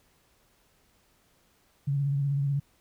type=tone with vibrato; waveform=sine; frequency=140.4 Hz; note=C#3; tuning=22 cents sharp; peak=-24 dBFS; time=1.87-2.6 s; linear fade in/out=10 ms; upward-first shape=sine; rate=16 Hz; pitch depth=40 cents each way; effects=pink hiss -66 dBFS RMS until 2.8 s